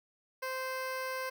15% pulse tone with notch filter, 520 Hz, C5, 11 cents flat, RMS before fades -37 dBFS, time 0.42-1.3 s, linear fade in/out 10 ms, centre 7300 Hz, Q 1.8, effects none

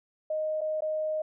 sine tone with dropouts, 621 Hz, D#5, 3 cents flat, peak -27 dBFS, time 0.3-1.22 s, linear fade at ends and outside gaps 5 ms, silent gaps 0.609-0.614 / 0.807-0.82 s, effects none

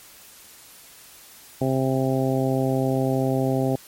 harmonic tone, 132.1 Hz, C3, 17 cents sharp, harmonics 1 / 2 / 3 / 4 / 5 / 6, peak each -24 / -24 / -27 / -28 / -29 / -32 dBFS, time 1.61-3.76 s, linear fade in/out 5 ms, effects white hiss -47 dBFS RMS until 3.87 s + MP3 64 kbps

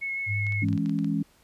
sine tone with vibrato, 2184 Hz, C#7, 26 cents flat, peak -28 dBFS, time 0.01-0.65 s, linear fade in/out 20 ms, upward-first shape sine, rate 6.3 Hz, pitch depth 14 cents each way
sine tone, 103.4 Hz, G#2, 7 cents flat, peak -26 dBFS, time 0.26-0.79 s, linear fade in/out 50 ms
clicks, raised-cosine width 0.2 ms, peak -28 dBFS, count 9, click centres 0.467 / 0.523 / 0.686 / 0.729 / 0.777 / 0.86 / 0.895 / 0.989 / 1.045 s
sine chord, C# minor, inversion first, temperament equal with one note detuned, 164.81 / 208.6 / 277.2 Hz, E3 / G#3 / C#4, 0 / +8 / 0 cents, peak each -28 dBFS, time 0.62-1.23 s, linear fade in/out 5 ms
effects pink hiss -61 dBFS RMS until 1.43 s + resampled to 32000 Hz

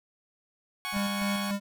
15% pulse chord, F# suspended second, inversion none, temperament equal, 740 / 830.6 / 1108.7 Hz, F#5 / G#5 / C#6, 0 / 0 / 0 cents, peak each -34 / -33 / -28 dBFS, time 0.85-1.51 s, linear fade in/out 0 ms
square tone with tremolo, 200.7 Hz, G3, 41 cents sharp, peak -28 dBFS, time 0.92-1.6 s, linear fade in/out 50 ms, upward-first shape square, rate 3.4 Hz, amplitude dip 35%
clicks, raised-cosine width 5 ms, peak -41 / -31 / -36 dBFS, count 3, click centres 0.933 / 0.966 / 1.218 s
effects none

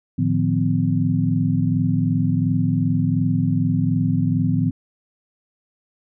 sine tone cluster, 110.1 / 151.6 / 174.3 / 254.7 Hz, A2 / D#3 / F3 / C4, +2 / -45 / -3 / -46 cents, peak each -22 dBFS, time 0.18-4.71 s, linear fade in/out 10 ms, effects none

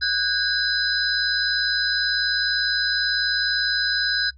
sine tone cluster, 1504 / 1624 / 4041 / 5000 Hz, F#6 / G#6 / B7 / D#8, +28 / -39 / +39 / +8 cents, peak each -25 dBFS, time 0.01-4.31 s, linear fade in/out 20 ms, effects noise-tail reverb RT60 0.1 s tail -21 dB re dry + added 66 Hz sine -45 dBFS peak until 4.37 s

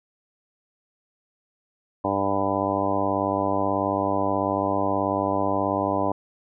harmonic tone with a mistuned harmonic, 98.4 Hz, G2, 7 cents sharp, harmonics 1 / 2 / 3 / 4 / 5 / 6 / 7 / 8 / 9 / 10, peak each -34 / -33 / -28 / -33 / -32 / -28 / -30 / -30 / -32 / -29 dBFS, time 2.04-6.12 s, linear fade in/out 5 ms, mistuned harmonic 10, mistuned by +27 cents, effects none

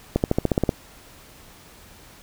accelerating click train, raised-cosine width 2 ms, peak -5 dBFS, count 9, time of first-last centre 0.16-0.692 s, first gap 79 ms, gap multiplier 0.95, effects pink hiss -48 dBFS RMS until 2.22 s

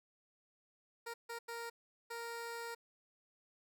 15% pulse tone bursts at uneven times, 466.2 Hz, A#4, in tune, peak -36 dBFS, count 4, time 1.06-1.14 / 1.29-1.39 / 1.48-1.7 / 2.1-2.75 s, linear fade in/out 10 ms, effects none

